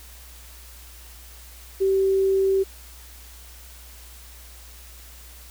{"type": "tone", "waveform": "sine", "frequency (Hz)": 386.2, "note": "G4", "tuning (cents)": -26, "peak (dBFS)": -17, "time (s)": [1.8, 2.64], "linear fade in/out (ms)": 20, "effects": ["added 60 Hz sine -44 dBFS peak until 5.5 s", "white hiss -47 dBFS RMS until 5.5 s"]}